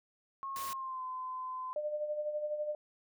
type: tone with pitch glide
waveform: sine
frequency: 1086 to 1025 Hz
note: C#6 to C6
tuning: -36 to -36 cents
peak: -37 dBFS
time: 0.43-1.73 s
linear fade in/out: 0 ms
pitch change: -100 cents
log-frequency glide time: 0.66-1.03 s
type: noise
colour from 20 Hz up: white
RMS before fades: -44 dBFS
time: 0.56-0.73 s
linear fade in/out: 0 ms
type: tone with tremolo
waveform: sine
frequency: 600 Hz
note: D5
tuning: 37 cents sharp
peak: -31 dBFS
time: 1.76-2.75 s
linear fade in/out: 2 ms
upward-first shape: sine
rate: 12 Hz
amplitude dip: 55%
effects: none